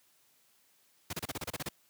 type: noise bursts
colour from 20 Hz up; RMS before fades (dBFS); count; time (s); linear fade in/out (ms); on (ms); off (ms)
pink; -36; 10; 1.1-1.689; 5; 31; 31
effects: white hiss -68 dBFS RMS until 1.89 s + high-pass 100 Hz 12 dB/octave